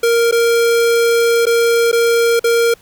square tone with dropouts, 466.2 Hz, A#4, in tune, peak -11 dBFS, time 0.03-2.74 s, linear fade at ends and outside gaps 5 ms, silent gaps 0.313-0.323 / 1.456-1.466 / 1.916-1.927 / 2.395-2.441 s, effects pink hiss -48 dBFS RMS until 2.81 s

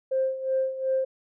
sine tone with tremolo, 527 Hz, C5, 12 cents sharp, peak -20 dBFS, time 0.11-1.05 s, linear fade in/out 10 ms, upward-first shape sine, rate 2.7 Hz, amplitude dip 75%, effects tanh soft clip ceiling -16 dBFS

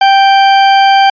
40% pulse tone, 784 Hz, G5, in tune, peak -3 dBFS, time 0.01-1.1 s, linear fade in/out 5 ms, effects resampled to 11025 Hz

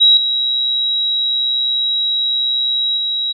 sine tone with level steps, 3857 Hz, B7, 42 cents flat, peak -6 / -14 / -16 dBFS, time 0-3.33 s, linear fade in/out 20 ms, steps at 0.17 / 2.97 s, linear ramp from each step 2 ms, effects none

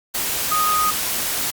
sine tone in noise, 1244.5 Hz, D#6, in tune, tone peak -17 dBFS, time 0.51-0.91 s, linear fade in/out 10 ms, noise white, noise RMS -23 dBFS, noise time 0.14-1.51 s, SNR +3 dB, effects Opus 48 kbps

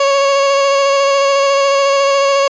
30% pulse tone with vibrato, 554.4 Hz, C#5, in tune, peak -7 dBFS, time 0-2.48 s, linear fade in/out 5 ms, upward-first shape square, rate 14 Hz, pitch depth 14 cents each way, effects resampled to 16000 Hz

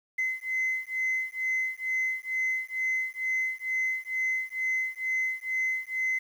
sine beating tone pair, 2048 / 2050.2 Hz, C7 / C7, -38 / -36 cents, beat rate 2.2 Hz, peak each -29 dBFS, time 0.18-6.19 s, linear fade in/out 10 ms, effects tanh soft clip ceiling -22 dBFS + 9-bit

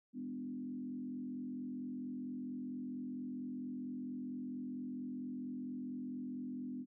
sine tone with frequency modulation, 250 Hz, B3, 21 cents sharp, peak -40 dBFS, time 0.13-6.86 s, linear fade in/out 50 ms, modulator 44.4 Hz, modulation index 0.89, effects none

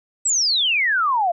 sine exponential sweep, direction down, 8090 to 659.3 Hz, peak -16 dBFS, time 0.25-1.32 s, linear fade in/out 10 ms, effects none

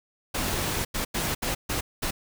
pink noise bursts at uneven times, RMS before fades -28 dBFS, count 6, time 0.34-0.85 / 0.94-1.05 / 1.14-1.35 / 1.42-1.55 / 1.69-1.81 / 2.02-2.11 s, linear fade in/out 10 ms, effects none

